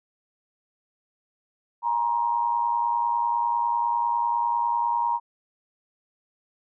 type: tone with amplitude modulation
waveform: sine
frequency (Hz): 944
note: A#5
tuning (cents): +22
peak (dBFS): -18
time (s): 1.82-5.2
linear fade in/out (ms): 50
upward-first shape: sine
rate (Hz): 110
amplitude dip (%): 70
effects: none